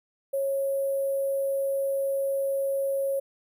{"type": "tone with sample-and-hold", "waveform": "sine", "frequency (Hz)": 548, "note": "C#5", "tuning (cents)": -20, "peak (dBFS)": -24, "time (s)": [0.33, 3.2], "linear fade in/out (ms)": 10, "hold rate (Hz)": 11025, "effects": []}